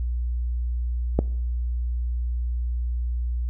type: click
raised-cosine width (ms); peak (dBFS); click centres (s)
2; -6; 1.19
effects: noise-tail reverb RT60 0.7 s tail -22 dB re dry + added 60 Hz sine -23 dBFS peak until 3.49 s